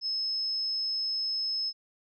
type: tone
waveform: sine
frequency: 5190 Hz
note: E8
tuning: 28 cents flat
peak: -28 dBFS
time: 0.01-1.73 s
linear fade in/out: 50 ms
effects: none